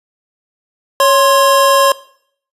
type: tone pair together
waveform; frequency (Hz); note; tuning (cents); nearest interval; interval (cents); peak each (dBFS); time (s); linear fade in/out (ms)
square; 554.4 / 1055.1; C#5 / C6; 0 / +14; major seventh; 1114; -11; 1-1.92; 2
effects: noise-tail reverb RT60 0.6 s tail -19 dB re dry + resampled to 32000 Hz